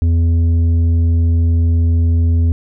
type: tone with tanh clipping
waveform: triangle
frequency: 83.6 Hz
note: E2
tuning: 25 cents sharp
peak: -11 dBFS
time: 0.02-2.52 s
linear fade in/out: 0 ms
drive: 11 dB
effects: none